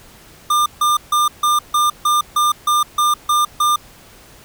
square tone bursts, 1200 Hz, D6, 37 cents sharp, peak -13 dBFS, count 11, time 0.5-3.76 s, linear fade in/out 5 ms, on 160 ms, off 150 ms, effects pink hiss -44 dBFS RMS until 4.44 s

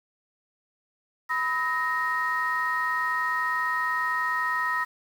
sine tone cluster, 994 / 1280 / 1865 Hz, B5 / D#6 / A#6, +11 / +49 / 0 cents, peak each -29 / -28 / -26 dBFS, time 1.29-4.85 s, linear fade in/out 20 ms, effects tanh soft clip ceiling -17 dBFS + 8-bit

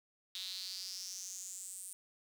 sawtooth tone with high-pass filter sweep, 186.8 Hz, F#3, 17 cents sharp, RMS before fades -45 dBFS, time 0.35-1.93 s, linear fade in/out 0 ms, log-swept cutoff 3700 to 9100 Hz, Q 6, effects none

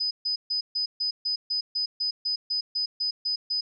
sine tone bursts, 5000 Hz, D#8, 8 cents sharp, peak -24 dBFS, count 15, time 0-3.61 s, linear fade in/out 10 ms, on 110 ms, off 140 ms, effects none

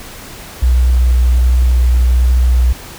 sine tone with vibrato, 61.74 Hz, B1, in tune, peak -7 dBFS, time 0.62-2.73 s, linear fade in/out 10 ms, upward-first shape triangle, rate 1.3 Hz, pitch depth 14 cents each way, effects pink hiss -32 dBFS RMS until 2.98 s

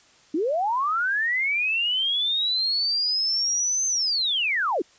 sine linear two-way sweep, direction up then down, 283.9 to 6280 to 283.9 Hz, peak -21 dBFS, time 0.34-4.82 s, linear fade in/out 5 ms, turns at 3.87 s, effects white hiss -56 dBFS RMS until 4.98 s + resampled to 16000 Hz

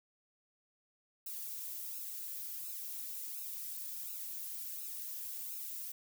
violet noise with flanger, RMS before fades -43 dBFS, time 1.26-5.92 s, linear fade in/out 5 ms, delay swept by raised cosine 0.75 to 2.95 ms, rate 1.4 Hz, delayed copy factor +0.85, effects none

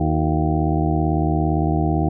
harmonic tone with a mistuned harmonic, 77.78 Hz, D#2, in tune, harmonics 1 / 2 / 3 / 4 / 5 / 6 / 8 / 9 / 10, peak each -22 / -21 / -28 / -23 / -28 / -35 / -37 / -27 / -29 dBFS, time 0-2.09 s, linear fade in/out 5 ms, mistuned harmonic 5, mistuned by -85 cents, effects none

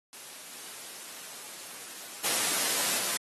white noise with level steps, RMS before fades -45 / -43 / -28 / -30 dBFS, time 0.13-3.17 s, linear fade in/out 0 ms, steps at 0.52 / 2.24 / 2.98 s, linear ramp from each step 5 ms, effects high-pass 200 Hz 12 dB/octave + AAC 32 kbps

